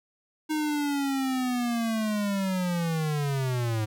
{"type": "linear sweep", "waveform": "square", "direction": "down", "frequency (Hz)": [311.1, 106], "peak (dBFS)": -26, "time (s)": [0.49, 3.86], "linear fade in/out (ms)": 20, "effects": []}